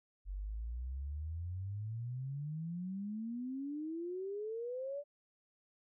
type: exponential sweep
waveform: sine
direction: up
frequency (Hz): 45.78 to 587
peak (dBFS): -38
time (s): 0.25-5.04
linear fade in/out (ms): 50
effects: none